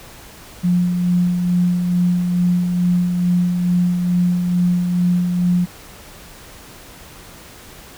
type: tone with tremolo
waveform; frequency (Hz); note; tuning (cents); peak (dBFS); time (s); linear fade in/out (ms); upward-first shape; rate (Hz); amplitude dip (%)
sine; 177.5; F3; +28; -12; 0.63-5.66; 20; sine; 2.3; 40
effects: pink hiss -40 dBFS RMS until 7.97 s